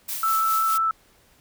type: noise with tremolo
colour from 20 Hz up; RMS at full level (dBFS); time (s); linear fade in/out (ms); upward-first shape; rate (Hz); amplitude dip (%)
blue; -29; 0.08-0.78; 10; sine; 4.9; 45
type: tone with vibrato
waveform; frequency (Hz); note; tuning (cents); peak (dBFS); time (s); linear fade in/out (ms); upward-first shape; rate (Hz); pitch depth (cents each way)
sine; 1318.5; E6; 0; -19; 0.23-0.91; 2; triangle; 5.5; 10
effects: pink hiss -58 dBFS RMS until 1.4 s